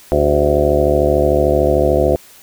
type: harmonic tone with a mistuned harmonic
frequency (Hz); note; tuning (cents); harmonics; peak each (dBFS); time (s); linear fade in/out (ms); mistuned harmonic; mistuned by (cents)
73.42; D2; 0; 1 / 2 / 3 / 4 / 5 / 6 / 7 / 8 / 9 / 10; -19 / -23 / -27 / -22 / -17 / -25 / -16 / -21 / -18 / -28; 0.12-2.16; 0; 6; -99
effects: white hiss -43 dBFS RMS until 2.42 s